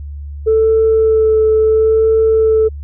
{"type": "tone with vibrato", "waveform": "sine", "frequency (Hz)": 440, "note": "A4", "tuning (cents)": 0, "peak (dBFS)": -7, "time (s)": [0.46, 2.69], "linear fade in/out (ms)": 20, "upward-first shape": "sine", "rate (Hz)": 0.73, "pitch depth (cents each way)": 14, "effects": ["tanh soft clip ceiling -4 dBFS", "added 72 Hz sine -24 dBFS peak until 2.83 s"]}